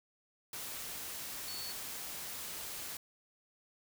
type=tone in noise; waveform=sine; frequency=4435 Hz; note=C#8; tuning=in tune; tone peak=-43 dBFS; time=1.48-1.72 s; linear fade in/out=2 ms; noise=white; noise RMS=-43 dBFS; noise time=0.53-2.97 s; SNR=-3 dB; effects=none